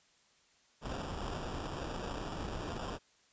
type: noise with sample-and-hold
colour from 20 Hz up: pink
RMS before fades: -40 dBFS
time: 0.81-2.99 s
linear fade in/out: 50 ms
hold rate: 2100 Hz
effects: white hiss -68 dBFS RMS until 3.32 s + resampled to 16000 Hz